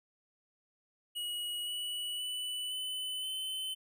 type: tone with pitch steps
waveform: square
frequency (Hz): 2908 / 2943 / 2979 / 3016 / 3053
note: F#7 / F#7 / F#7 / F#7 / G7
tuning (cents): -31 / -10 / +11 / +32 / -46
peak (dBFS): -36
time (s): 1.15-3.75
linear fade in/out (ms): 20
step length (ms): 520
effects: none